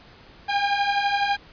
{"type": "beating tone pair", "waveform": "sawtooth", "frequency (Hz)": [798, 810], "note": ["G5", "G#5"], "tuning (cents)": [31, -43], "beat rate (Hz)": 12, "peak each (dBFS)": [-22, -18], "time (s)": [0.48, 1.37], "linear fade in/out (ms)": 20, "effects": ["pink hiss -49 dBFS RMS until 1.52 s", "resampled to 11025 Hz"]}